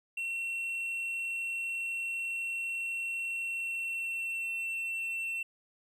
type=tone with pitch glide; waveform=triangle; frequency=2718 to 2698 Hz; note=F7 to E7; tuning=-48 to +40 cents; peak=-31 dBFS; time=0.17-5.43 s; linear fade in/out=5 ms; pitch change=-12 cents; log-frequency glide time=3.4-4.66 s; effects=none

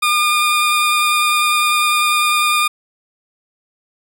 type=tone with vibrato; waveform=20% pulse; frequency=1211 Hz; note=D#6; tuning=47 cents flat; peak=-8 dBFS; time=0.02-2.68 s; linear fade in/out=10 ms; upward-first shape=sine; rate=10 Hz; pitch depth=12 cents each way; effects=none

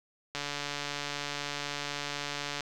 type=click train; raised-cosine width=0.2 ms; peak=-17 dBFS; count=326; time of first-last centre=0.35-2.607 s; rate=144 Hz; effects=none

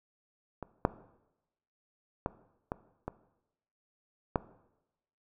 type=clicks; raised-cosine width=1 ms; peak=-24 / -9 / -16 / -19 / -21 / -12 dBFS; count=6; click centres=0.627 / 0.851 / 2.261 / 2.719 / 3.08 / 4.358 s; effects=noise-tail reverb RT60 0.9 s tail -17 dB re dry

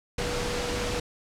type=tone in noise; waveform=sine; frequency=486.2 Hz; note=B4; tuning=27 cents flat; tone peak=-32 dBFS; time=0.18-1 s; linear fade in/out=5 ms; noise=pink; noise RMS=-30 dBFS; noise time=0.18-1 s; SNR=-5 dB; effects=low-pass 7000 Hz 12 dB/octave

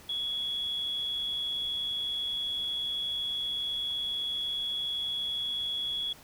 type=tone with amplitude modulation; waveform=sine; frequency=3362 Hz; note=G#7; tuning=20 cents sharp; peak=-27 dBFS; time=0.09-6.13 s; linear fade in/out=5 ms; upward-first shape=sine; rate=140 Hz; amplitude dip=45%; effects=tanh soft clip ceiling -24 dBFS + pink hiss -53 dBFS RMS until 6.23 s

